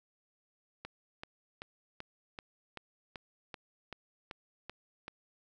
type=click train; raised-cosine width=0.3 ms; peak=-26 dBFS; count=12; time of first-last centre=0.85-5.081 s; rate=2.6 Hz; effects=none